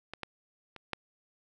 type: clicks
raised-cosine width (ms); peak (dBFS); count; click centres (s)
0.3; -23 / -20 / -29 / -16; 4; 0.136 / 0.233 / 0.763 / 0.933
effects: none